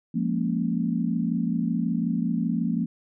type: chord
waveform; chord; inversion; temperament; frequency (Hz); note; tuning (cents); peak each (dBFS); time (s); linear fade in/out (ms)
sine; Bb minor seventh; second; equal; 174.61 / 207.7 / 233.1 / 277.2; F3 / Ab3 / Bb3 / Db4; 0 / 0 / 0 / 0; -27 / -30 / -26 / -32; 0.14-2.86; 10
effects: none